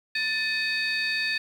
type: tone cluster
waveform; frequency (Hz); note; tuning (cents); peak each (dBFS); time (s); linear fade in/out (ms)
sine; 1763 / 2527 / 3693 / 4519; A6 / D#7 / A#7 / C#8; +3 / +26 / -17 / +33; -27 / -28 / -34 / -30; 0.15-1.38; 5
effects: tanh soft clip ceiling -18 dBFS + 9-bit